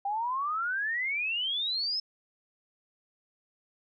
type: exponential sweep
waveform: sine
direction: up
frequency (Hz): 784 to 5274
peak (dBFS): -28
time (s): 0.05-2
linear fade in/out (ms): 5
effects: none